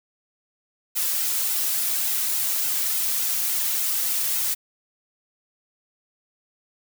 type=noise with flanger; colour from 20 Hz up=blue; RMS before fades=-24 dBFS; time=0.95-4.55 s; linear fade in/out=20 ms; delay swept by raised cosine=1.7 to 2.9 ms; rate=3.5 Hz; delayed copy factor=-0.6; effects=none